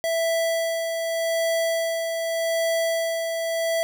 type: tone with tremolo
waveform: square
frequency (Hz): 660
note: E5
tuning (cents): +2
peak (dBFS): -21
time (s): 0.04-3.83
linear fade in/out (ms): 0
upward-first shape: sine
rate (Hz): 0.84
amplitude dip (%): 40
effects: none